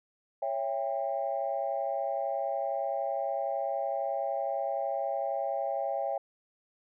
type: chord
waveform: sine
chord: C# diminished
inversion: none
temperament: just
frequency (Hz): 554.4 / 665.2 / 798.3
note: C#5 / E5 / G5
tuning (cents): 0 / +16 / +31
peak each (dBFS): -33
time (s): 0.42-6.18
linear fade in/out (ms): 5
effects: tanh soft clip ceiling -19 dBFS